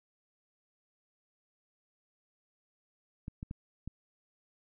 clicks, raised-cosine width 5 ms, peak -27 dBFS, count 4, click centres 3.281 / 3.429 / 3.511 / 3.876 s, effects none

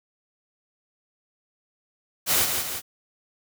white noise with echo, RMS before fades -21 dBFS, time 2.26-2.48 s, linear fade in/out 50 ms, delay 170 ms, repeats 2, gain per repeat -5 dB, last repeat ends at 2.82 s, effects none

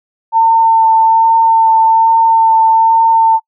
sine tone with vibrato, 900 Hz, A5, 39 cents sharp, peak -5 dBFS, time 0.32-3.4 s, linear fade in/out 50 ms, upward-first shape sine, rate 1.2 Hz, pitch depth 12 cents each way, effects noise-tail reverb RT60 0.1 s tail -25 dB re dry

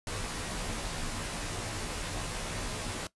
pink noise with comb filter, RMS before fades -36 dBFS, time 0.07-3.07 s, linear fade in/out 2 ms, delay 15 ms, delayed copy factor -0.95, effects noise-tail reverb RT60 0.1 s tail -18 dB re dry + resampled to 24000 Hz

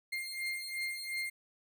35% pulse beating tone pair, 2111 / 2113.8 Hz, C7 / C7, +15 / +17 cents, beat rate 2.8 Hz, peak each -38 / -37 dBFS, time 0.12-1.3 s, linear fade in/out 10 ms, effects none

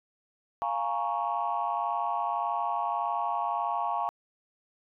sine chord, Bb minor seventh, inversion second, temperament equal, 698.5 / 830.6 / 932.3 / 1108.7 Hz, F5 / Ab5 / Bb5 / Db6, 0 / 0 / 0 / 0 cents, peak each -32 dBFS, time 0.62-4.09 s, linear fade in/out 0 ms, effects tanh soft clip ceiling -19 dBFS

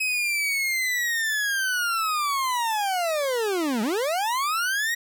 40% pulse linear two-way sweep, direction down then up, 2554 to 203.1 to 1915 Hz, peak -22 dBFS, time 0-4.95 s, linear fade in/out 10 ms, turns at 3.82 s, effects none

